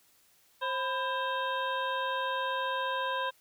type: harmonic tone with a mistuned harmonic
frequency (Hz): 531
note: C5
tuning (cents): +25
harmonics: 1 / 2 / 3 / 5 / 6 / 7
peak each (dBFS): -36 / -32 / -36 / -44 / -43 / -42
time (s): 0.61-3.31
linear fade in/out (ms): 20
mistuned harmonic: 2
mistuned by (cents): -100
effects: white hiss -65 dBFS RMS until 3.4 s